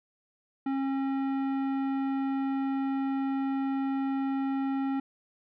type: tone with tanh clipping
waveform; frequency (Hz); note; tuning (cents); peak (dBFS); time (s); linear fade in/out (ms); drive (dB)
sine; 270.9; C#4; -40; -29; 0.66-5; 5; 14
effects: none